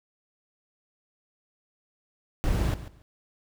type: noise with echo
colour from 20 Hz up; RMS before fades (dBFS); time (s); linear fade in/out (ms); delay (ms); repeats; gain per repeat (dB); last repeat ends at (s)
brown; -25; 2.44-2.74; 0; 140; 2; -14; 3.02
effects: none